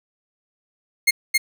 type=tone with echo; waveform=sawtooth; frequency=2138 Hz; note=C7; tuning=37 cents sharp; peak=-9 dBFS; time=1.07-1.11 s; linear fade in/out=10 ms; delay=270 ms; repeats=1; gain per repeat=-2 dB; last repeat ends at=1.38 s; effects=none